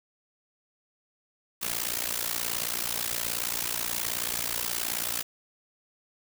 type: noise with amplitude modulation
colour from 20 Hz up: white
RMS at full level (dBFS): -27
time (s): 1.61-5.23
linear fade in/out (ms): 20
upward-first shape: sine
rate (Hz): 58.7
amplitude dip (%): 90
effects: none